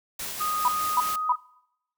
white noise with tremolo, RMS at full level -33 dBFS, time 0.19-1.16 s, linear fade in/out 5 ms, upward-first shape sine, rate 4.8 Hz, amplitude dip 25%
sine tone with pitch glide, 1240 to 1250.1 Hz, D#6 to D#6, -6 to +8 cents, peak -25 dBFS, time 0.4-1.36 s, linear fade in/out 10 ms, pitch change +14 cents, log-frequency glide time 0.95-1.03 s
sine tone bursts, 987.8 Hz, B5, in tune, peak -18 dBFS, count 3, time 0.65-1.323 s, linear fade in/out 2 ms, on 31 ms, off 290 ms
effects noise-tail reverb RT60 0.8 s tail -23 dB re dry

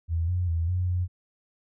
sine tone with pitch steps, 83 / 89.6 / 83 / 90.5 / 89.7 Hz, E2 / F2 / E2 / F#2 / F2, +12 / +45 / +12 / -38 / +47 cents, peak -23 dBFS, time 0.08-1.08 s, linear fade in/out 50 ms, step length 200 ms, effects none

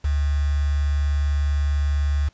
sine tone with quantisation, 72.2 Hz, D2, 29 cents flat, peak -18 dBFS, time 0.04-2.29 s, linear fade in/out 10 ms, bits 6, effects pink hiss -60 dBFS RMS until 2.33 s + resampled to 16000 Hz

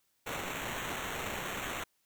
white noise with sample-and-hold, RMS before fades -38 dBFS, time 0.26-1.84 s, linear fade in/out 10 ms, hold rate 4900 Hz, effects white hiss -75 dBFS RMS until 2.05 s

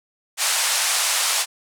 white band-pass noise, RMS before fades -21 dBFS, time 0.37-1.46 s, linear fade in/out 50 ms, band 670 to 10000 Hz, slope 24 dB/octave, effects none

